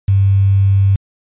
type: tone with quantisation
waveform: sine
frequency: 98 Hz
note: G2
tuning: in tune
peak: -8 dBFS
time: 0.08-0.96 s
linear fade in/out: 5 ms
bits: 6
effects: resampled to 8000 Hz